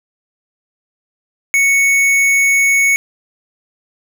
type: tone with tanh clipping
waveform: sine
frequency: 2217 Hz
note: C#7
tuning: in tune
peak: -11 dBFS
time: 1.54-2.96 s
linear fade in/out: 0 ms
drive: 16 dB
effects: none